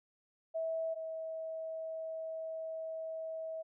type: tone pair in turn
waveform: sine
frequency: 650 / 644.4 Hz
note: E5 / E5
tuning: -24 / -39 cents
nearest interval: unison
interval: 15 cents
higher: first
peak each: -33 / -38 dBFS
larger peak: first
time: 0.54-0.95 / 0.95-3.63 s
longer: second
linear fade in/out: 20 ms
effects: none